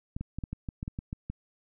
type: clicks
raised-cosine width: 5 ms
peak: -22 dBFS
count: 11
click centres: 0.165 / 0.21 / 0.386 / 0.438 / 0.53 / 0.688 / 0.829 / 0.879 / 0.989 / 1.129 / 1.3 s
effects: none